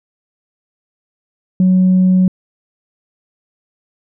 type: tone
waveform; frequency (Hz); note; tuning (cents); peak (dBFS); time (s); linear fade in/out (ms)
sine; 185; F#3; 0; -6; 1.6-2.28; 2
effects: tanh soft clip ceiling -5 dBFS